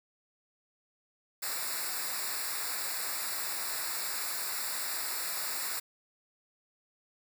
white noise with comb filter, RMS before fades -35 dBFS, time 1.42-5.8 s, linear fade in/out 10 ms, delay 0.32 ms, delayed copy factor -0.95, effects none

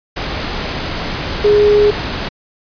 sine tone in noise, 415.3 Hz, G#4, in tune, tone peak -7 dBFS, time 1.44-1.91 s, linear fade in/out 10 ms, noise pink, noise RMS -21 dBFS, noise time 0.16-2.29 s, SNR +11 dB, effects resampled to 11025 Hz

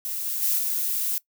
violet noise with level steps, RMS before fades -30 / -28 / -23 / -26 dBFS, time 0.05-1.18 s, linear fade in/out 0 ms, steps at 0.25 / 0.42 / 0.58 s, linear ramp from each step 10 ms, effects noise-tail reverb RT60 0.1 s tail -20 dB re dry

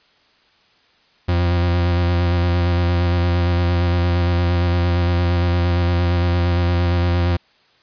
40% pulse tone with vibrato, 87.31 Hz, F2, in tune, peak -14 dBFS, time 1.28-7.37 s, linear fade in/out 10 ms, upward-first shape square, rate 8.7 Hz, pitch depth 19 cents each way, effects white hiss -56 dBFS RMS until 7.82 s + resampled to 11025 Hz

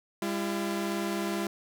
sawtooth tone pair together, 200.9 / 339.6 Hz, G3 / F4, +43 / -48 cents, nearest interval major sixth, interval 909 cents, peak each -28 dBFS, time 0.22-1.47 s, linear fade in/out 2 ms, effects none

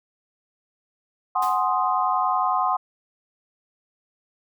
sine chord, Ab dominant seventh, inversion third, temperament equal, 740 / 830.6 / 1046.5 / 1244.5 Hz, Gb5 / Ab5 / C6 / Eb6, 0 / 0 / 0 / 0 cents, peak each -24 / -28 / -23 / -26 dBFS, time 1.35-2.77 s, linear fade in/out 10 ms
white noise with exponential decay, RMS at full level -35 dBFS, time 1.42-1.73 s, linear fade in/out 5 ms, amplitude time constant 66 ms
effects none

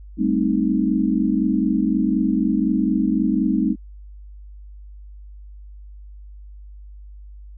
sine chord, A half-diminished seventh, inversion third, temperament equal, 196 / 220 / 261.6 / 311.1 Hz, G3 / A3 / C4 / Eb4, 0 / 0 / 0 / 0 cents, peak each -22 dBFS, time 0.17-3.76 s, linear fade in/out 50 ms, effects added 50 Hz sine -37 dBFS peak until 7.57 s

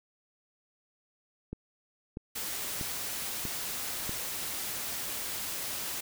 click train, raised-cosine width 3 ms, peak -24 dBFS, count 5, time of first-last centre 1.53-4.094 s, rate 1.56 Hz
white noise, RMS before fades -36 dBFS, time 2.35-6.01 s, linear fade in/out 10 ms
effects none

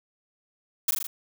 blue noise with echo, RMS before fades -22 dBFS, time 0.88-0.91 s, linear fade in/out 5 ms, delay 40 ms, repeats 4, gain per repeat -3 dB, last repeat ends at 1.07 s, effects none

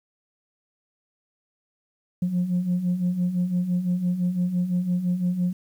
sine beating tone pair, 174.61 / 180.51 Hz, F3 / F#3, 0 / -43 cents, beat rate 5.9 Hz, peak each -27 / -21 dBFS, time 2.22-5.53 s, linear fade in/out 5 ms, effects tanh soft clip ceiling -17 dBFS + 9-bit

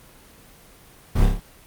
brown noise with echo, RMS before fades -19 dBFS, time 1.15-1.26 s, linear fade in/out 10 ms, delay 29 ms, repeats 5, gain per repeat -3 dB, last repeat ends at 1.405 s, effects pink hiss -49 dBFS RMS until 1.66 s + Opus 24 kbps

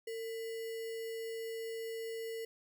sine tone with sample-and-hold, 452.5 Hz, A4, 48 cents sharp, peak -38 dBFS, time 0.07-2.45 s, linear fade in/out 5 ms, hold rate 2450 Hz, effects none

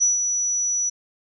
sine tone with ADSR envelope, 5900 Hz, F#8, 6 cents flat, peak -14 dBFS, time 0-0.9 s, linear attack 24 ms, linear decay 150 ms, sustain -6 dB, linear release 15 ms, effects none

